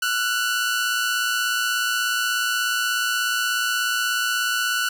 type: tone pair together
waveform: sawtooth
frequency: 1363.4 / 1480 Hz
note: F6 / F#6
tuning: -42 / 0 cents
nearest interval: minor second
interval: 142 cents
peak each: -24 / -18 dBFS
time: 0.02-4.89 s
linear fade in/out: 5 ms
effects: none